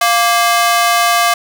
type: ring-modulated tone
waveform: sawtooth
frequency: 932.3 Hz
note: A#5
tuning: in tune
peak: -3 dBFS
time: 0.01-1.34 s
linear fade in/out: 5 ms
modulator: 235 Hz
effects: none